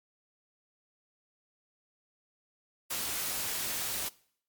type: noise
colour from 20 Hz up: white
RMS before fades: -34 dBFS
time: 2.9-4.09 s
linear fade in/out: 10 ms
effects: noise-tail reverb RT60 0.6 s tail -22 dB re dry + MP3 96 kbps